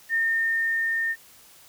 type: tone with level ramp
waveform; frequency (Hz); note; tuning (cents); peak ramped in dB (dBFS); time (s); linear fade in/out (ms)
sine; 1821; A#6; -41; -20 to -23; 0.09-1.16; 50
effects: white hiss -52 dBFS RMS until 1.68 s